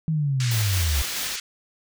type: linear sweep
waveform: sine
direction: down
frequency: 162.3 to 65.41 Hz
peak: -20 dBFS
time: 0.08-1.02 s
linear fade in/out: 0 ms
type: band-pass noise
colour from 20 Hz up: white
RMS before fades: -32 dBFS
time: 0.4-1.4 s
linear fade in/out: 2 ms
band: 1400 to 6900 Hz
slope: 24 dB/octave
type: noise with tremolo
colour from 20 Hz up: white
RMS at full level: -30 dBFS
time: 0.51-1.36 s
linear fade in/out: 5 ms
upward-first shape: square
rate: 4.6 Hz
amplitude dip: 30%
effects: none